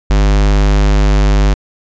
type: tone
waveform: square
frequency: 50.4 Hz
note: G1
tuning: 49 cents sharp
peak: -8 dBFS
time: 0.1-1.54 s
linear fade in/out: 5 ms
effects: resampled to 16000 Hz